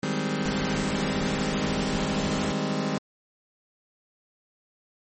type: chord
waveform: sawtooth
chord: Ab major seventh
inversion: second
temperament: just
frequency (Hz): 155.74 / 194.67 / 207.7 / 259.6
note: Eb3 / G3 / Ab3 / C4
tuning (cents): +2 / -12 / 0 / -13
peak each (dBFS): -27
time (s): 0.03-2.98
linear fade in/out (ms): 2
type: noise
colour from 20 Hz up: pink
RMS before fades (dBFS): -33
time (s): 0.45-2.52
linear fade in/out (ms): 5
effects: MP3 32 kbps